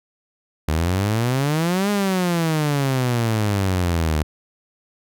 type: exponential two-way sweep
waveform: sawtooth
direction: up then down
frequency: 74.6 to 207.7 to 74.6 Hz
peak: -14 dBFS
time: 0.68-4.23 s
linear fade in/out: 5 ms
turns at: 1.9 s
effects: none